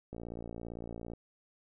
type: click train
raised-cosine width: 2 ms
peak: -29 dBFS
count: 59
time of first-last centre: 0.13-1.135 s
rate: 57.7 Hz
effects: none